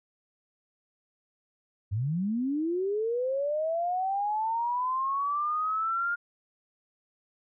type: linear sweep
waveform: sine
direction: up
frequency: 92.5 to 1419 Hz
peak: -26 dBFS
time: 1.91-6.16 s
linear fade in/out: 20 ms
effects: none